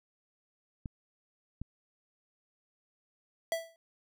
clicks, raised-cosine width 5 ms, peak -26 dBFS, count 2, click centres 0.858 / 1.616 s
square tone with exponential decay, 659.3 Hz, E5, in tune, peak -27 dBFS, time 3.52-3.76 s, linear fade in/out 1 ms, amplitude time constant 51 ms
effects none

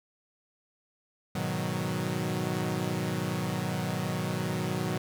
sawtooth chord, G# minor seventh, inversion none, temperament equal, 103.83 / 123.47 / 155.56 / 185 Hz, G#2 / B2 / D#3 / F#3, 0 / 0 / 0 / 0 cents, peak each -34 / -31 / -30 / -29 dBFS, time 1.35-4.98 s, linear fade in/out 5 ms, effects none

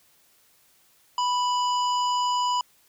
harmonic tone with a mistuned harmonic, 988 Hz, B5, in tune, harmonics 1 / 3 / 5 / 7, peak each -22 / -32 / -36 / -39 dBFS, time 1.18-2.61 s, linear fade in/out 2 ms, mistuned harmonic 7, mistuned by +21 cents, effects white hiss -61 dBFS RMS until 2.88 s

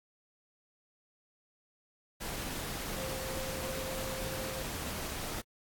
sine tone in noise, 526 Hz, C5, 9 cents sharp, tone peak -41 dBFS, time 2.96-4.63 s, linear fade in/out 20 ms, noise pink, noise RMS -39 dBFS, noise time 2.2-5.42 s, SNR -5 dB, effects AAC 64 kbps

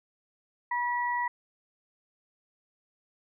sine tone pair together, 969.5 / 1939 Hz, B5 / B6, -32 / -32 cents, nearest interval octave, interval 1200 cents, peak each -28 / -32 dBFS, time 0.71-1.28 s, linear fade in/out 5 ms, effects none

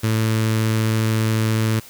sawtooth tone with notch filter, 110.7 Hz, A2, 11 cents sharp, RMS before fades -19 dBFS, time 0.03-1.8 s, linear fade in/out 10 ms, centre 730 Hz, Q 1.4, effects white hiss -43 dBFS RMS until 1.89 s

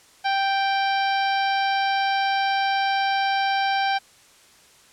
harmonic tone, 784 Hz, G5, in tune, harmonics 1 / 2 / 3 / 4 / 5 / 6 / 7, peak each -21 / -27 / -31 / -33 / -35 / -37 / -38 dBFS, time 0.24-3.99 s, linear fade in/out 20 ms, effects white hiss -53 dBFS RMS until 4.92 s + low-pass 9000 Hz 12 dB/octave

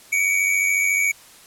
square tone pair together, 2255 / 2349 Hz, C#7 / D7, +29 / 0 cents, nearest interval minor second, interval 71 cents, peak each -19 / -24 dBFS, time 0.12-1.12 s, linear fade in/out 10 ms, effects white hiss -47 dBFS RMS until 1.46 s + low-pass 12000 Hz 12 dB/octave

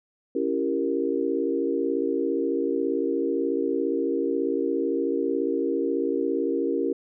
sine chord, C# diminished seventh, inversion none, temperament equal with one note detuned, 277.2 / 334 / 392 / 466.2 Hz, C#4 / E4 / G4 / Bb4, 0 / +23 / 0 / 0 cents, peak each -28 dBFS, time 0.35-6.93 s, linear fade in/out 5 ms, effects none

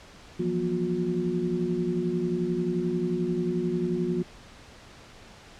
sine tone cluster, 167.7 / 179 / 239.6 / 359.5 Hz, E3 / F3 / A#3 / F#4, +30 / +43 / +48 / -50 cents, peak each -32 / -30 / -32 / -28 dBFS, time 0.39-4.23 s, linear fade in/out 10 ms, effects pink hiss -49 dBFS RMS until 5.59 s + low-pass 6000 Hz 12 dB/octave

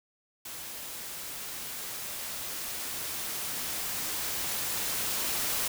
white noise with level ramp, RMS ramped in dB -41 to -30 dBFS, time 0.45-5.68 s, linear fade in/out 5 ms, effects none

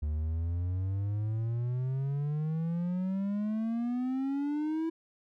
triangle exponential sweep, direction up, 73.42 to 329.6 Hz, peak -27 dBFS, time 0.02-4.9 s, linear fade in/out 10 ms, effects none

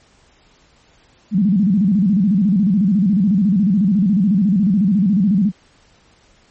sine tone with vibrato, 196 Hz, G3, in tune, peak -11 dBFS, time 1.31-5.52 s, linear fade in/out 50 ms, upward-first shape square, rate 14 Hz, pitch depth 150 cents each way, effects pink hiss -53 dBFS RMS until 6.5 s + MP3 32 kbps

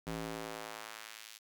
square tone with high-pass filter sweep, 55 Hz, A1, in tune, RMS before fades -44 dBFS, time 0.06-1.39 s, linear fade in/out 20 ms, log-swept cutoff 140 to 3600 Hz, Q 0.8, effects 10-bit

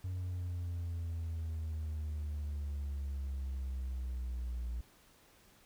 triangle exponential sweep, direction down, 92.5 to 58.7 Hz, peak -33 dBFS, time 0.04-4.81 s, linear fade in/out 5 ms, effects tanh soft clip ceiling -30 dBFS + pink hiss -64 dBFS RMS until 5.65 s

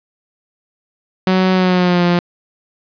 sawtooth tone with pitch glide, 186.5 to 175.02 Hz, F#3 to F3, +14 to +4 cents, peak -7 dBFS, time 1.27-2.19 s, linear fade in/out 2 ms, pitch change -110 cents, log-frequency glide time 1.53-2.04 s, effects resampled to 11025 Hz + 8-bit

